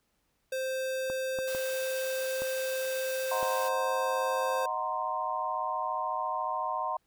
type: tone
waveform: square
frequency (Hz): 523.3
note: C5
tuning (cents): 0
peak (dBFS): -31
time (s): 0.52-4.66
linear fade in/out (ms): 5
type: clicks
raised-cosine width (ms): 1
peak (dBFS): -25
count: 5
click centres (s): 1.1 / 1.388 / 1.549 / 2.42 / 3.429
type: high-pass noise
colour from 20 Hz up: white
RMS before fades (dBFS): -42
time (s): 1.47-3.69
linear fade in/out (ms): 10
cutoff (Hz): 440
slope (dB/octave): 96
type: chord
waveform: sine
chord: C half-diminished seventh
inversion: first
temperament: equal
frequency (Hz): 622.3 / 740 / 932.3 / 1046.5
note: Eb5 / Gb5 / Bb5 / C6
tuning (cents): 0 / 0 / 0 / 0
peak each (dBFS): -38 / -36 / -34 / -33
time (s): 3.31-6.97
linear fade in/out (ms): 5
effects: pink hiss -75 dBFS RMS until 7.06 s